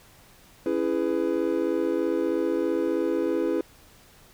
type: chord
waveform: triangle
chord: C# minor seventh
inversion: none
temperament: just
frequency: 277.2 / 332.6 / 415.8 / 498.9 Hz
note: C#4 / E4 / G#4 / B4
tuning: 0 / +16 / +2 / +17 cents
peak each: -29 / -24 / -27 / -27 dBFS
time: 0.66-3.61 s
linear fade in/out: 2 ms
effects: pink hiss -54 dBFS RMS until 4.33 s